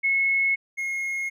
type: tone pair in turn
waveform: sine / triangle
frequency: 2184 / 2156 Hz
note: C#7 / C#7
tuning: -26 / -49 cents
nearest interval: unison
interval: 23 cents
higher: first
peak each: -19 / -24 dBFS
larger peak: first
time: 0.03-0.56 / 0.77-1.3 s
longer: neither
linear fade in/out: 20 ms
effects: none